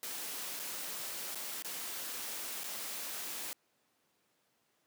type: noise with dropouts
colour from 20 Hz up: white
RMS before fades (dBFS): -41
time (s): 0.03-3.53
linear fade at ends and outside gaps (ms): 0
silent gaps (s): 0.593-0.598 / 1.348-1.356 / 1.623-1.647 / 2.635-2.641
effects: pink hiss -75 dBFS RMS until 4.86 s + high-pass 200 Hz 12 dB/octave